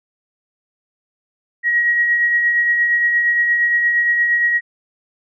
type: tone with tremolo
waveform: sine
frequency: 1900 Hz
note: A#6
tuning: 33 cents sharp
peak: -11 dBFS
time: 1.63-4.61 s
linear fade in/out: 50 ms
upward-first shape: triangle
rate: 8.6 Hz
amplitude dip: 40%
effects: none